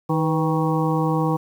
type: harmonic tone with a mistuned harmonic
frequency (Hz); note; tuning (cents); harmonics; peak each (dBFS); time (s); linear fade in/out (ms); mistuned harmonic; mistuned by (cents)
157.8; D#3; +25; 1 / 2 / 3 / 5 / 6 / 7; -21 / -24 / -26 / -28 / -29 / -29; 0.09-1.37; 10; 3; +61
effects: 8-bit